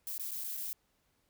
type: noise with dropouts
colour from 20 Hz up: violet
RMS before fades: -39 dBFS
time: 0.07-0.73 s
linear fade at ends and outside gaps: 0 ms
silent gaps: 0.179-0.196 / 0.309-0.316 / 0.439-0.444 / 0.568-0.573 s
effects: pink hiss -75 dBFS RMS until 1.29 s